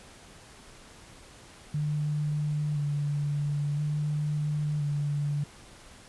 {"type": "tone with vibrato", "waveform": "sine", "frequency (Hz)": 147.4, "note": "D3", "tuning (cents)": 7, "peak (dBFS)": -26, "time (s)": [1.74, 5.44], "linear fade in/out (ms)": 5, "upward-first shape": "square", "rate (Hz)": 0.49, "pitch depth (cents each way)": 23, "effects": ["pink hiss -51 dBFS RMS until 6.08 s", "resampled to 24000 Hz"]}